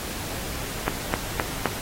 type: click train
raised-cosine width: 0.5 ms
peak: -6 dBFS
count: 4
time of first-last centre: 0.88-1.657 s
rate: 3.86 Hz
effects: pink hiss -33 dBFS RMS until 1.81 s + AAC 48 kbps